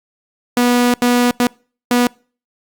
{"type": "tone bursts at uneven times", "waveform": "sawtooth", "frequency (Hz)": 244, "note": "B3", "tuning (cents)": -21, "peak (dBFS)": -7, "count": 4, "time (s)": [[0.57, 0.94], [1.02, 1.31], [1.4, 1.47], [1.91, 2.07]], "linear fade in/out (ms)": 2, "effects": ["noise-tail reverb RT60 0.4 s tail -26 dB re dry", "Opus 48 kbps"]}